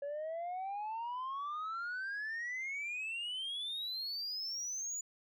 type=exponential sweep; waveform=sine; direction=up; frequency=560 to 7000 Hz; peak=-35 dBFS; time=0.02-5.01 s; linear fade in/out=5 ms; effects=tanh soft clip ceiling -36 dBFS